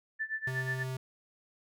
sine tone with tremolo, 1761 Hz, A6, 1 cent sharp, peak -30 dBFS, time 0.19-0.84 s, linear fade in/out 20 ms, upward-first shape sine, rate 8.2 Hz, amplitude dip 90%
square tone, 130 Hz, C3, 11 cents flat, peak -35 dBFS, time 0.47-0.97 s, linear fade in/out 5 ms
effects none

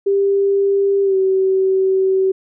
sine tone with pitch glide, 396.4 to 381.1 Hz, G4 to G4, +19 to -49 cents, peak -12 dBFS, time 0.06-2.32 s, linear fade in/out 10 ms, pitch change -68 cents, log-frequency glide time 1.03-1.16 s, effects none

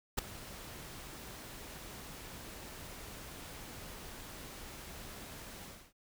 pink noise with ADSR envelope, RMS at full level -31 dBFS, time 0.17-5.93 s, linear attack 18 ms, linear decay 6 ms, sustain -17 dB, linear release 290 ms, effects none

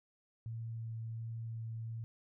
sine tone with vibrato, 113.6 Hz, A#2, 44 cents flat, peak -39 dBFS, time 0.46-2.04 s, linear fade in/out 0 ms, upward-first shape sine, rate 1.4 Hz, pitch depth 9 cents each way, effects none

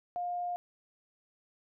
sine tone, 708 Hz, F5, 23 cents sharp, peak -32 dBFS, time 0.16-0.56 s, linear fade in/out 0 ms, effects none

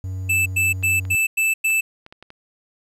triangle tone, 93.6 Hz, F#2, 20 cents sharp, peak -23 dBFS, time 0.04-1.15 s, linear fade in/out 0 ms
square tone bursts, 2637 Hz, E7, in tune, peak -17 dBFS, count 6, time 0.29-1.81 s, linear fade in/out 10 ms, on 170 ms, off 100 ms
clicks, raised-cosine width 0.3 ms, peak -25 dBFS, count 7, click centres 0.827 / 1.052 / 1.703 / 2.064 / 2.125 / 2.226 / 2.304 s
effects resampled to 32000 Hz + 9-bit

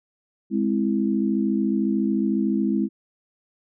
sine chord, Ab augmented, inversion none, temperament equal, 207.7 / 261.6 / 329.6 Hz, Ab3 / C4 / E4, 0 / 0 / 0 cents, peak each -22 / -25 / -25 dBFS, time 0.5-2.89 s, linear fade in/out 50 ms, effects none

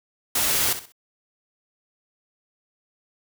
white noise with echo, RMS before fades -22 dBFS, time 0.35-0.73 s, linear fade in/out 5 ms, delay 64 ms, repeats 3, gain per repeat -11 dB, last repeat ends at 0.922 s, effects none

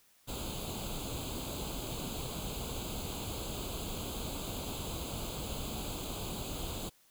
pink noise with comb filter, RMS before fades -39 dBFS, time 0.27-6.9 s, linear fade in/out 20 ms, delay 0.27 ms, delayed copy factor +0.9, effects white hiss -66 dBFS RMS until 7.1 s

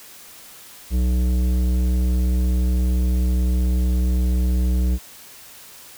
sine tone with tanh clipping, 61.74 Hz, B1, in tune, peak -18 dBFS, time 0.9-4.99 s, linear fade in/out 50 ms, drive 13 dB, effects white hiss -43 dBFS RMS until 5.97 s

